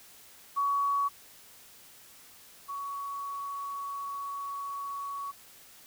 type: tone pair in turn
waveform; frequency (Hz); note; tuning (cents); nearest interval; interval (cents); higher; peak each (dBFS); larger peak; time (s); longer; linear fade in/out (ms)
sine; 1125 / 1121.1; C#6 / C#6; +25 / +19; unison; 6; first; -25 / -34; first; 0.56-1.09 / 2.68-5.32; second; 20
effects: white hiss -54 dBFS RMS until 5.86 s